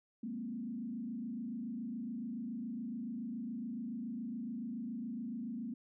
sine tone with frequency modulation, 233.1 Hz, A#3, in tune, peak -38 dBFS, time 0.23-5.74 s, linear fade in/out 5 ms, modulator 27.1 Hz, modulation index 1.1, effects none

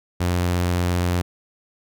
sawtooth tone, 88.5 Hz, F2, 23 cents sharp, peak -15 dBFS, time 0.2-1.22 s, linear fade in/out 10 ms, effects none

